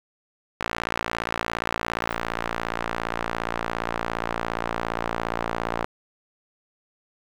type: tone with band-pass filter sweep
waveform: sawtooth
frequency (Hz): 57.3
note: A#1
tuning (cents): -29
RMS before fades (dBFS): -29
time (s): 0.6-5.85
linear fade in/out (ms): 5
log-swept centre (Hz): 1600 to 1000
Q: 0.98
effects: 8-bit